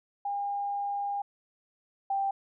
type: tone pair in turn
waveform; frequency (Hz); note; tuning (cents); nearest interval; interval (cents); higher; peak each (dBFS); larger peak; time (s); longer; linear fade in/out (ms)
sine; 807 / 786.7; G#5 / G5; -50 / +6; unison; 44; first; -29 / -26; second; 0.25-1.22 / 2.1-2.31; first; 5
effects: none